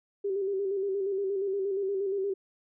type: tone with vibrato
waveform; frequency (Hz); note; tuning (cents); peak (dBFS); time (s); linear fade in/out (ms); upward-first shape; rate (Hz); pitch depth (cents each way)
sine; 392; G4; 0; -27; 0.24-2.34; 10; square; 8.5; 45
effects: none